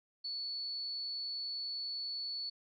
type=tone; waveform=sine; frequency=4435 Hz; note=C#8; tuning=in tune; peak=-37 dBFS; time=0.24-2.5 s; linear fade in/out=10 ms; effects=none